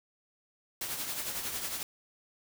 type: noise with tremolo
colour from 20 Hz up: white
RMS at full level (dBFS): -34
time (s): 0.81-1.83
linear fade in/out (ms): 2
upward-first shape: triangle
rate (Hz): 11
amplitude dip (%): 55
effects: none